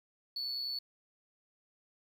sine tone with amplitude modulation, 4437 Hz, C#8, 1 cent sharp, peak -30 dBFS, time 0.36-0.79 s, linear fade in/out 5 ms, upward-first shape sine, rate 130 Hz, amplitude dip 60%, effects tanh soft clip ceiling -32 dBFS + 11-bit

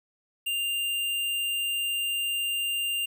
square tone, 2794 Hz, F7, in tune, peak -27 dBFS, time 0.46-3.06 s, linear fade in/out 10 ms, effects 10-bit

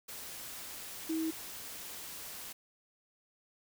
sine tone in noise, 321.2 Hz, E4, 45 cents flat, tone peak -31 dBFS, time 1.09-1.31 s, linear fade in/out 10 ms, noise white, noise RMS -45 dBFS, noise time 0.08-2.53 s, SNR +11 dB, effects none

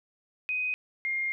sine tone pair in turn, 2504 / 2123 Hz, D#7 / C7, +10 / +25 cents, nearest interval minor third, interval 285 cents, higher first, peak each -27 dBFS, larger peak neither, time 0.49-0.74 / 1.05-1.32 s, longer second, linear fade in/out 0 ms, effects none

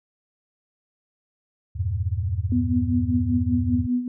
sine chord, E diminished, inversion none, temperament equal, 82.41 / 98 / 116.54 Hz, E2 / G2 / Bb2, 0 / 0 / 0 cents, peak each -26 / -25 / -31 dBFS, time 1.75-3.87 s, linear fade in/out 20 ms
sine tone with tremolo, 246.9 Hz, B3, in tune, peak -18 dBFS, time 2.52-4.08 s, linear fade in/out 2 ms, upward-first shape sine, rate 5.1 Hz, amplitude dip 70%
effects none

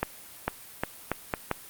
accelerating click train, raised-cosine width 0.5 ms, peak -10 dBFS, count 6, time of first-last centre 0.03-1.513 s, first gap 450 ms, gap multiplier 0.79, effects white hiss -47 dBFS RMS until 1.69 s + Opus 32 kbps

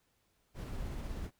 brown noise with tremolo, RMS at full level -39 dBFS, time 0.54-1.31 s, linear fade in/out 50 ms, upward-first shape triangle, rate 16 Hz, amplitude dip 25%, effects pink hiss -75 dBFS RMS until 1.39 s

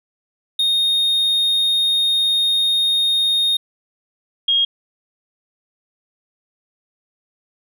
triangle / sine tone pair in turn, 3701 / 3258 Hz, A#7 / G#7, -13 / -34 cents, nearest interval major second, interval 221 cents, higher first, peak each -13 dBFS, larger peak neither, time 0.59-3.57 / 4.48-4.65 s, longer first, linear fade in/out 5 ms, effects none

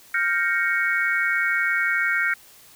sine chord, G half-diminished seventh, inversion third, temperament equal, 1396.9 / 1568 / 1864.7 / 2217 Hz, F6 / G6 / Bb6 / Db7, 0 / 0 / 0 / 0 cents, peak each -25 dBFS, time 0.14-2.34 s, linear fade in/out 5 ms, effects white hiss -50 dBFS RMS until 2.75 s

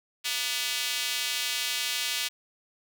square tone with high-pass filter, 133.9 Hz, C3, 40 cents sharp, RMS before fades -30 dBFS, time 0.24-2.29 s, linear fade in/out 20 ms, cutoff 3000 Hz, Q 1.4, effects none

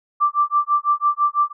sine tone with tremolo, 1174.7 Hz, D6, in tune, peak -12 dBFS, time 0.2-1.53 s, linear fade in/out 20 ms, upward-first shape sine, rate 6 Hz, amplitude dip 100%, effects none

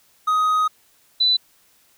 triangle / sine tone pair in turn, 1254 / 3989 Hz, D#6 / B7, +13 / +17 cents, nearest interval octave + minor sixth, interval 2004 cents, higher second, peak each -14 dBFS, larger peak neither, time 0.27-0.68 / 1.2-1.37 s, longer first, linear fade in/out 10 ms, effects white hiss -58 dBFS RMS until 1.97 s

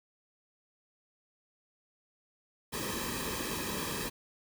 pink noise with comb filter, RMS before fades -36 dBFS, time 2.72-4.1 s, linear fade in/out 20 ms, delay 1.4 ms, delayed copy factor -0.75, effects none

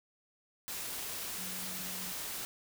sine tone in noise, 185 Hz, F#3, in tune, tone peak -48 dBFS, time 1.38-2.12 s, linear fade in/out 0 ms, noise white, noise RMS -40 dBFS, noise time 0.68-2.45 s, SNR -11 dB, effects none

